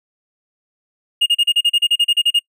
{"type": "tone bursts", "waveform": "triangle", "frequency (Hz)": 2846, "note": "F7", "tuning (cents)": 32, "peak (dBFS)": -9, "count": 14, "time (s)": [1.21, 2.393], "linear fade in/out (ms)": 10, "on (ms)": 52, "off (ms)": 35, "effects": ["noise-tail reverb RT60 0.1 s tail -26 dB re dry"]}